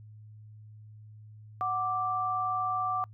sine tone pair together, 740.7 / 1174.7 Hz, F#5 / D6, +2 / 0 cents, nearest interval minor sixth, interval 798 cents, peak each -32 / -29 dBFS, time 1.61-3.04 s, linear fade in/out 0 ms, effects noise-tail reverb RT60 0.1 s tail -26 dB re dry + added 107 Hz sine -47 dBFS peak until 3.13 s

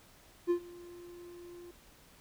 triangle tone with ADSR envelope, 349.2 Hz, F4, in tune, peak -22 dBFS, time 0.47-1.71 s, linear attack 34 ms, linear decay 88 ms, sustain -23 dB, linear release 4 ms, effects pink hiss -60 dBFS RMS until 2.2 s

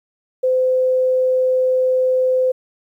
sine tone, 513 Hz, C5, 34 cents flat, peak -13 dBFS, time 0.43-2.52 s, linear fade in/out 10 ms, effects 9-bit

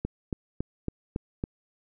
click train, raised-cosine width 3 ms, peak -16 dBFS, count 6, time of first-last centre 0.05-1.439 s, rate 3.6 Hz, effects none

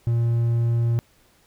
triangle tone, 117.1 Hz, A#2, 8 cents sharp, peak -16 dBFS, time 0.07-0.99 s, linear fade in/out 0 ms, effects pink hiss -59 dBFS RMS until 1.46 s

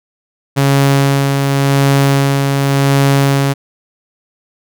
sawtooth tone with tremolo, 138.59 Hz, C#3, in tune, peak -4 dBFS, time 0.56-3.54 s, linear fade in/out 20 ms, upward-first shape sine, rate 0.9 Hz, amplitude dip 35%, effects none

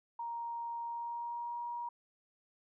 sine tone with pitch glide, 936 to 951.8 Hz, A#5 to A#5, +7 to +36 cents, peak -37 dBFS, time 0.19-1.89 s, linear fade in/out 5 ms, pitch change +29 cents, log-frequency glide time 0.84-1.62 s, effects none

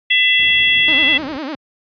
harmonic tone, 670 Hz, E5, 28 cents sharp, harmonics 3 / 4 / 5, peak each -15 / -15 / -15 dBFS, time 0.1-1.18 s, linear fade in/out 10 ms
brown noise, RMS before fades -31 dBFS, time 0.39-1.37 s, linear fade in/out 5 ms
sawtooth tone with vibrato, 288.8 Hz, D4, 29 cents flat, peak -19 dBFS, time 0.88-1.55 s, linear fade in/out 2 ms, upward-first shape sine, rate 10 Hz, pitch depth 190 cents each way
effects high-pass 100 Hz 12 dB/octave + resampled to 11025 Hz

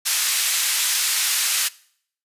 white band-pass noise, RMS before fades -21 dBFS, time 0.05-1.69 s, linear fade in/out 20 ms, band 1700 to 11000 Hz, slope 12 dB/octave, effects noise-tail reverb RT60 0.6 s tail -21 dB re dry + resampled to 32000 Hz

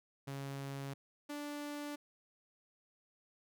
sawtooth tone pair in turn, 138 / 292.4 Hz, C#3 / D4, -7 / -7 cents, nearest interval octave + minor second, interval 1300 cents, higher second, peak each -37 / -37 dBFS, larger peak neither, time 0.27-0.94 / 1.29-1.96 s, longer neither, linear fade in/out 10 ms, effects none

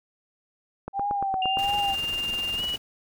click train, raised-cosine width 1 ms, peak -18 dBFS, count 7, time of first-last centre 0.88-1.572 s, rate 8.67 Hz
sine tone with vibrato, 784 Hz, G5, in tune, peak -24 dBFS, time 0.93-1.96 s, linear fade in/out 50 ms, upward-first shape triangle, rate 1.5 Hz, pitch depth 82 cents each way
sine tone with pitch glide, 2801 to 2930 Hz, F7 to F#7, +4 to -18 cents, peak -26 dBFS, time 1.42-2.76 s, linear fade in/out 2 ms, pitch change +78 cents, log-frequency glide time 2.56-2.62 s
pink noise with tremolo, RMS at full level -36 dBFS, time 1.58-2.78 s, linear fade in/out 10 ms, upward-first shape triangle, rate 20 Hz, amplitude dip 65%
effects none

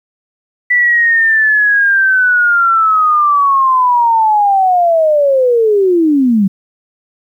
sine linear sweep, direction down, 1975.5 to 185 Hz, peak -7 dBFS, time 0.7-6.48 s, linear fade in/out 10 ms, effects 8-bit

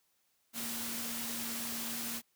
sine tone in noise, 232.5 Hz, A#3, 4 cents flat, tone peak -44 dBFS, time 0.53-2.22 s, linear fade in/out 50 ms, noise white, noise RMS -39 dBFS, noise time 0.53-2.22 s, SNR -8 dB, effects white hiss -75 dBFS RMS until 2.35 s + high-pass 60 Hz 12 dB/octave

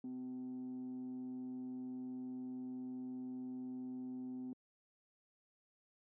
sine tone with frequency modulation, 254.8 Hz, C4, 46 cents flat, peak -40 dBFS, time 0.04-4.53 s, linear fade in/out 2 ms, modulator 125 Hz, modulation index 0.25, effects tanh soft clip ceiling -39 dBFS + high-pass 150 Hz 12 dB/octave

